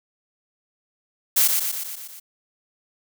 blue noise with echo, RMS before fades -17 dBFS, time 1.36-1.48 s, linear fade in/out 10 ms, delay 120 ms, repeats 6, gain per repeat -4 dB, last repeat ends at 2.2 s, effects none

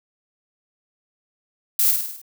violet noise with echo, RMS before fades -18 dBFS, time 1.79-1.91 s, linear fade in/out 2 ms, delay 51 ms, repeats 6, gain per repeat -4 dB, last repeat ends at 2.216 s, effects none

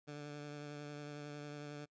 15% pulse tone with vibrato, 146.83 Hz, D3, in tune, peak -39 dBFS, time 0.07-1.86 s, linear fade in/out 20 ms, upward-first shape triangle, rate 11 Hz, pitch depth 21 cents each way, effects noise-tail reverb RT60 0.1 s tail -26 dB re dry + resampled to 16000 Hz

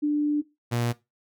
sine / sawtooth tone pair in turn, 295.8 / 119.16 Hz, D4 / A#2, +13 / +38 cents, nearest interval octave + major third, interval 1575 cents, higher first, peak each -20 dBFS, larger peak neither, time 0.02-0.42 / 0.71-0.93 s, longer first, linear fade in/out 20 ms, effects noise-tail reverb RT60 0.2 s tail -17 dB re dry

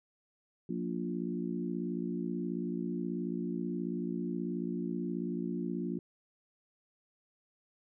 harmonic tone with a mistuned harmonic, 58.5 Hz, A#1, 7 cents sharp, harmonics 3 / 4 / 5 / 6, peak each -37 / -38 / -39 / -40 dBFS, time 0.69-5.99 s, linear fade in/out 5 ms, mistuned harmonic 3, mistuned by +37 cents, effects none

